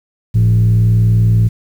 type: tone with frequency modulation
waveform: sine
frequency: 110 Hz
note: A2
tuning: in tune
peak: -6 dBFS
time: 0.34-1.49 s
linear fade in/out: 20 ms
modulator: 60.4 Hz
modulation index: 0.52
effects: tanh soft clip ceiling -5 dBFS + 7-bit